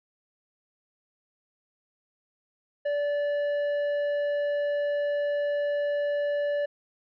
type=tone with tanh clipping; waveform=sine; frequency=580 Hz; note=D5; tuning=22 cents flat; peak=-26 dBFS; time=2.85-6.66 s; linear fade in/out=10 ms; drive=8 dB; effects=none